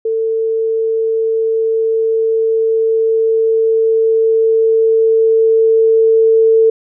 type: tone with level ramp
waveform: sine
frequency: 447.4 Hz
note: A4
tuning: 29 cents sharp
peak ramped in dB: -13 to -6 dBFS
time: 0.05-6.7 s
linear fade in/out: 5 ms
effects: none